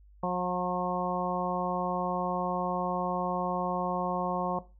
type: harmonic tone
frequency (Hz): 180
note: F#3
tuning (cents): -47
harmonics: 1 / 2 / 3 / 4 / 5 / 6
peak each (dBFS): -32 / -38 / -33 / -35 / -34 / -35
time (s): 0.23-4.59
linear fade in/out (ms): 5
effects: noise-tail reverb RT60 0.3 s tail -17 dB re dry + added 50 Hz sine -53 dBFS peak until 4.79 s

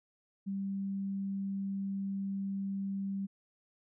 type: tone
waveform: sine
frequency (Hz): 196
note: G3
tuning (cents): 0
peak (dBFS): -33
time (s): 0.46-3.27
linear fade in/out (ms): 20
effects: none

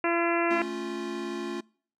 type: harmonic tone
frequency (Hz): 339.7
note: F4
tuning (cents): -48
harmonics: 1 / 2 / 3 / 4 / 5 / 6 / 7 / 8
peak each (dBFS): -27 / -30 / -32 / -33 / -34 / -35 / -35 / -36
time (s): 0.04-0.62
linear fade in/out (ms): 2
type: chord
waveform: square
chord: A augmented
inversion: none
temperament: equal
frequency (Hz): 220 / 277.2 / 349.2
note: A3 / C#4 / E#4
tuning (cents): 0 / 0 / 0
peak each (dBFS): -39 / -39 / -34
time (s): 0.5-1.61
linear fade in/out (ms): 10
effects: noise-tail reverb RT60 0.5 s tail -25 dB re dry + low-pass 6000 Hz 12 dB/octave

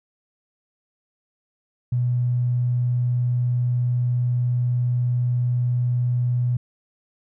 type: tone with tanh clipping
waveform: triangle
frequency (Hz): 122.9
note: B2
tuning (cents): -8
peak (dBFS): -18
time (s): 1.92-6.57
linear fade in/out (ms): 5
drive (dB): 3
effects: none

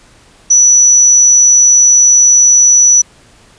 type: tone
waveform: sine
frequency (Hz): 5920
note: F#8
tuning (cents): 0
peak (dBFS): -3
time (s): 0.5-3.02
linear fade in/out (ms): 10
effects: pink hiss -44 dBFS RMS until 3.58 s + resampled to 22050 Hz

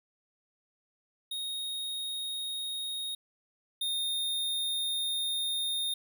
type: tone pair in turn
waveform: square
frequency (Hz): 3732 / 3670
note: A#7 / A#7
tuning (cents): +1 / -28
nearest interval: unison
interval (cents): 29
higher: first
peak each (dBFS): -34 / -30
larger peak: second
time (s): 1.31-3.15 / 3.81-5.94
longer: second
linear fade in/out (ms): 5
effects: none

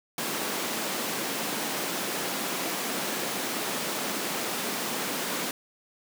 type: high-pass noise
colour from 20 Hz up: pink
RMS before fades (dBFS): -31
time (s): 0.18-5.51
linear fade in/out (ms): 2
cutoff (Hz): 200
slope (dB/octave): 24
effects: none

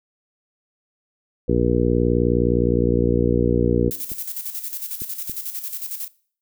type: harmonic tone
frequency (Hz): 59.6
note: A#1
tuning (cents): +39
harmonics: 1 / 2 / 3 / 4 / 5 / 6 / 7 / 8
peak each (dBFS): -24 / -24 / -24 / -24 / -24 / -24 / -24 / -24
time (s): 1.48-3.9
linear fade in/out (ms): 10
type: clicks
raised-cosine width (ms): 3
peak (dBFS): -22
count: 5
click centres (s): 3.646 / 3.89 / 4.118 / 5.019 / 5.296
type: noise with tremolo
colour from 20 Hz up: violet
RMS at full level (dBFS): -28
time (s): 3.91-6.08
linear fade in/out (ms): 0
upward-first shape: square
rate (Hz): 11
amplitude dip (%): 60
effects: noise-tail reverb RT60 0.5 s tail -21 dB re dry

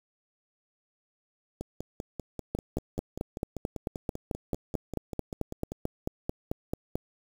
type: two click trains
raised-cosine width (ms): 2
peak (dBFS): -22 / -16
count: 22 / 21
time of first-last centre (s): 1.61-5.72 / 2.55-6.955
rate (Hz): 5.11 / 4.54
effects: 7-bit

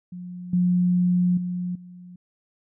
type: tone with level steps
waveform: sine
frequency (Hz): 178.8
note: F3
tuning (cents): +41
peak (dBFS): -33 / -17 / -25 / -40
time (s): 0.12-2.16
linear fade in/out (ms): 5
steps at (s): 0.53 / 1.37 / 1.75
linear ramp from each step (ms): 5
effects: none

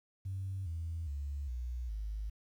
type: tone with pitch steps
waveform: sine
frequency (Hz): 95.7 / 82.35 / 70.87 / 60.99 / 52.48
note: G2 / E2 / C#2 / B1 / G#1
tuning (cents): -41 / -1 / +39 / -21 / +19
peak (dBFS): -35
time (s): 0.25-2.3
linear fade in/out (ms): 10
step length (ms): 410
effects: tanh soft clip ceiling -31 dBFS + 11-bit

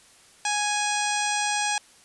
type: harmonic tone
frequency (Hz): 830.6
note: G#5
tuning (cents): 0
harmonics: 1 / 2 / 3 / 4 / 5 / 6 / 7 / 8 / 9 / 10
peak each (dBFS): -27 / -31 / -31 / -34 / -37 / -37 / -33 / -39 / -36 / -35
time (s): 0.45-1.78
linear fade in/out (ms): 2
effects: white hiss -54 dBFS RMS until 2.04 s + resampled to 24000 Hz

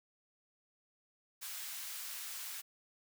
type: high-pass noise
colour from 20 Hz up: white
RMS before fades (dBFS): -44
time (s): 1.41-2.62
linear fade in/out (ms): 20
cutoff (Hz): 1200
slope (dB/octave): 12
effects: none

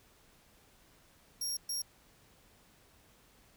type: tone bursts at uneven times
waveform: 25% pulse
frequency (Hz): 5588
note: F8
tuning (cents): 0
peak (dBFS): -29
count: 2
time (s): 1.41-1.57 / 1.69-1.82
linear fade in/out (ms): 5
effects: pink hiss -64 dBFS RMS until 3.56 s

